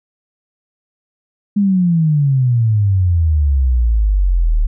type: exponential sweep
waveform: sine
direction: down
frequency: 207.7 to 36.71 Hz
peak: -10 dBFS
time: 1.56-4.67 s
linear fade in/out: 10 ms
effects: none